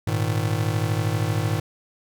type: chord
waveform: square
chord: Ab suspended second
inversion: none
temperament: just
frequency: 103.83 / 116.8 / 155.74 Hz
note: Ab2 / Bb2 / Eb3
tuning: 0 / +4 / +2 cents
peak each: -25 / -27 / -28 dBFS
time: 0.07-1.6 s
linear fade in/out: 5 ms
effects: none